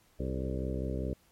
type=harmonic tone with a mistuned harmonic; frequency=65 Hz; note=C2; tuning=11 cents flat; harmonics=1 / 2 / 3 / 4 / 5 / 6 / 7 / 8 / 9; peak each=-35 / -38 / -40 / -41 / -42 / -43 / -43 / -44 / -45 dBFS; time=0.19-1.14 s; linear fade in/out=10 ms; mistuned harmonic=7; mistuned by=-49 cents; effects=pink hiss -66 dBFS RMS until 1.31 s + MP3 64 kbps